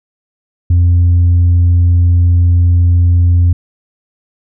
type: tone with tanh clipping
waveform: sine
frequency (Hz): 87.2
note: F2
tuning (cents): -2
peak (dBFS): -6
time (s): 0.7-3.53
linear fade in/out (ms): 5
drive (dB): 1
effects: none